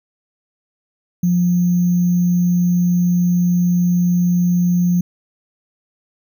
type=tone with sample-and-hold; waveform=sine; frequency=176.6 Hz; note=F3; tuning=20 cents sharp; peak=-12 dBFS; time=1.23-5.01 s; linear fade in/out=5 ms; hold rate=6300 Hz; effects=none